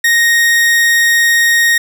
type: tone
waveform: 40% pulse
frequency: 1864.7 Hz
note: A#6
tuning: in tune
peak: -7 dBFS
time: 0.04-1.78 s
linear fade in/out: 5 ms
effects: none